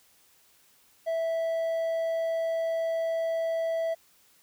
triangle tone, 657 Hz, E5, 6 cents flat, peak -24 dBFS, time 1.06-3.95 s, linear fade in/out 20 ms, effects white hiss -62 dBFS RMS until 4.42 s

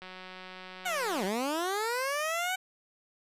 click train, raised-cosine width 0.3 ms, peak -29 dBFS, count 234, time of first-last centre 0.02-1.279 s, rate 185 Hz
15% pulse linear two-way sweep, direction down then up, 760 to 179.6 to 760 Hz, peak -23 dBFS, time 0.85-2.56 s, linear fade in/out 10 ms, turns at 1.24 s
effects resampled to 32000 Hz

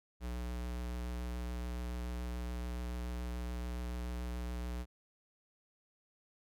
square tone with vibrato, 60.5 Hz, B1, 35 cents flat, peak -38 dBFS, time 0.2-4.86 s, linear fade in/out 50 ms, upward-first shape triangle, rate 7 Hz, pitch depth 17 cents each way, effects none

